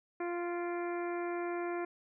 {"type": "harmonic tone with a mistuned harmonic", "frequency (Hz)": 348.1, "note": "F4", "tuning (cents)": -6, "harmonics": [1, 2, 3, 4, 5, 6, 7], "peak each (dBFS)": [-35, -41, -45, -47, -49, -51, -52], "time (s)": [0.2, 1.85], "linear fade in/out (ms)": 5, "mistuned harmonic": 7, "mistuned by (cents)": -41, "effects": []}